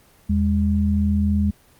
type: tone pair together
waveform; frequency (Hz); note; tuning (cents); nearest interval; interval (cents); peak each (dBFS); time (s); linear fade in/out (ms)
sine; 81 / 204.3; E2 / G#3; -30 / -28; octave + major third; 1602; -19; 0.29-1.51; 10
effects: pink hiss -54 dBFS RMS until 1.79 s + Opus 24 kbps